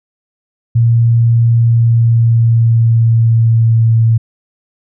sine tone with pitch glide, 116.54 to 113.68 Hz, A#2 to A#2, 0 to -43 cents, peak -6 dBFS, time 0.75-4.18 s, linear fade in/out 10 ms, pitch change -43 cents, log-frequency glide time 1.55-3.9 s, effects none

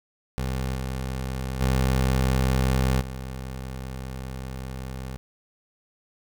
20% pulse tone with level steps, 65.1 Hz, C2, 8 cents flat, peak -21 / -23 / -15 / -28 dBFS, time 0.38-5.17 s, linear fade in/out 0 ms, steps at 0.74 / 1.6 / 3 s, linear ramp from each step 20 ms, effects 8-bit

